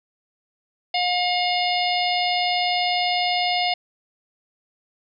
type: harmonic tone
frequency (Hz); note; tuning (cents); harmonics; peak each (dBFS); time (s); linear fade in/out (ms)
716; F5; +43; 1 / 3 / 4 / 5 / 6 / 7; -22 / -27 / -28 / -29 / -30 / -30; 0.94-3.74; 5
effects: none